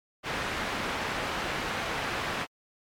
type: low-pass noise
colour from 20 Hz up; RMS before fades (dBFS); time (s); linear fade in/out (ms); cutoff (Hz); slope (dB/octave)
white; -32; 0.23-2.47; 50; 2100; 12
effects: MP3 96 kbps